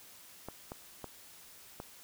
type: clicks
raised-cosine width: 1 ms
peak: -27 dBFS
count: 4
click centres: 0.486 / 0.719 / 1.043 / 1.801 s
effects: white hiss -55 dBFS RMS until 2.03 s